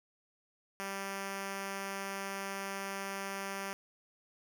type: tone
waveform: 5% pulse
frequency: 196 Hz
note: G3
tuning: in tune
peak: -26 dBFS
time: 0.8-3.73 s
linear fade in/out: 0 ms
effects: none